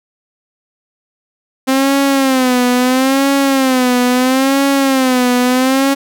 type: tone with vibrato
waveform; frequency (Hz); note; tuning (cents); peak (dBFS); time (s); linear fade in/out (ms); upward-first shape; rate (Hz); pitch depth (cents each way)
sawtooth; 261.6; C4; 0; -6; 1.67-5.95; 20; sine; 0.75; 99
effects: none